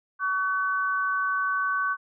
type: tone pair together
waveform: sine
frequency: 1133 / 1512.4 Hz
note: C#6 / F#6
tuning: +37 / +38 cents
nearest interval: perfect fourth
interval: 501 cents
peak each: -26 dBFS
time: 0.19-1.97 s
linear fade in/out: 50 ms
effects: none